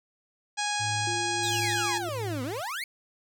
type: harmonic tone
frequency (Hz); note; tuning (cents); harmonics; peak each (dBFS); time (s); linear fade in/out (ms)
828; G#5; -5; 1 / 2 / 3 / 4 / 5 / 6 / 7 / 8 / 9 / 10; -31 / -34 / -36 / -37 / -38 / -39 / -39 / -40 / -41 / -41; 0.57-1.99; 20
type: tone with tremolo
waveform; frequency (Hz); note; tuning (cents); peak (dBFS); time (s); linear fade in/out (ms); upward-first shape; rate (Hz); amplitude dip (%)
triangle; 108.2; A2; -29; -30; 0.79-2.62; 20; sine; 1.5; 75
type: tone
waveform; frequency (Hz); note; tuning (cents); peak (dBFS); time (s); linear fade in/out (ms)
sine; 348; F4; -6; -34; 1.07-2.09; 2
type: exponential two-way sweep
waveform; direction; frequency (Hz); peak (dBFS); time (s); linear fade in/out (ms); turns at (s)
30% pulse; down then up; 4138 to 240 to 2312; -29; 1.43-2.84; 2; 2.43
effects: none